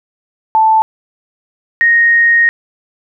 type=tone pair in turn; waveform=sine; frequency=880 / 1864.7 Hz; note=A5 / A#6; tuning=0 / 0 cents; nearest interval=octave + minor second; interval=1300 cents; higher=second; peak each=-6 dBFS; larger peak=neither; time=0.55-0.82 / 1.81-2.49 s; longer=second; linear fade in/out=0 ms; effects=none